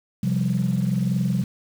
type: chord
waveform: sine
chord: C suspended fourth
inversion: none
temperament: equal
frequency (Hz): 130.81 / 174.61 / 196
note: C3 / F3 / G3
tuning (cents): 0 / 0 / 0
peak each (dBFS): -23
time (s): 0.23-1.44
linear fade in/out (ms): 5
effects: tanh soft clip ceiling -13 dBFS + 7-bit